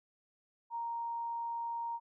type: tone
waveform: sine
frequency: 932.3 Hz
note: A#5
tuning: in tune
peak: -35 dBFS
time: 0.7-2 s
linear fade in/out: 50 ms
effects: none